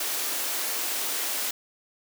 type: high-pass noise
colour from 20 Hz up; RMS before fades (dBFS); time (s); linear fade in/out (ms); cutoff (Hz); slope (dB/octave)
white; -29; 0-1.51; 5; 260; 24
effects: none